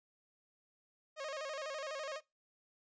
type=tone with vibrato; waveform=sawtooth; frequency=582 Hz; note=D5; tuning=16 cents flat; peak=-36 dBFS; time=1.16-2.21 s; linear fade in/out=50 ms; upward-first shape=square; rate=12 Hz; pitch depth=110 cents each way; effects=noise-tail reverb RT60 0.2 s tail -20 dB re dry + resampled to 16000 Hz